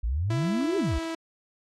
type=exponential two-way sweep; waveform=sine; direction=up then down; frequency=51.4 to 412.5 to 51.4 Hz; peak=-24 dBFS; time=0.03-0.99 s; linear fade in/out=10 ms; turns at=0.77 s
type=tone with pitch glide; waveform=sawtooth; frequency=332.3 to 327.5 Hz; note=E4 to E4; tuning=+14 to -11 cents; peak=-26 dBFS; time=0.3-1.15 s; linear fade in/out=5 ms; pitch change=-25 cents; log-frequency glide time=0.71-0.94 s
effects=low-pass 7000 Hz 12 dB/octave + AAC 64 kbps